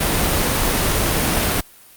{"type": "noise", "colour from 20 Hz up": "pink", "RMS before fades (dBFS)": -18, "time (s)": [0, 1.61], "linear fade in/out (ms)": 10, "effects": ["white hiss -46 dBFS RMS until 1.96 s", "Opus 32 kbps"]}